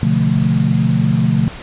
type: chord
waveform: sine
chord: B half-diminished seventh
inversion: none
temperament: equal with one note detuned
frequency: 126.21 / 146.83 / 174.61 / 220 Hz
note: B2 / D3 / F3 / A3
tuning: +38 / 0 / 0 / 0 cents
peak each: -17 dBFS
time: 0.03-1.48 s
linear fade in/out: 0 ms
effects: pink hiss -32 dBFS RMS until 1.62 s + resampled to 8000 Hz